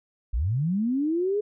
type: linear sweep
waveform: sine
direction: up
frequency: 46 to 425.9 Hz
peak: -22 dBFS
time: 0.33-1.41 s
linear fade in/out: 10 ms
effects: none